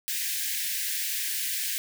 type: high-pass noise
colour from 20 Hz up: white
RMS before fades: -30 dBFS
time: 0.08-1.78 s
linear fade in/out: 0 ms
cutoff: 1600 Hz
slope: 96 dB/octave
effects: none